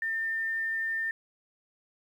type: tone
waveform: sine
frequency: 1803 Hz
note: A6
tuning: 42 cents sharp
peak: -28 dBFS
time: 0.02-1.11 s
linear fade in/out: 2 ms
effects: 10-bit